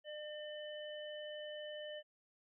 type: harmonic tone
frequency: 602 Hz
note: D5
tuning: 43 cents sharp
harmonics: 1 / 3 / 5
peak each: -45 / -53 / -51 dBFS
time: 0.04-2.03 s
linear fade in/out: 50 ms
effects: none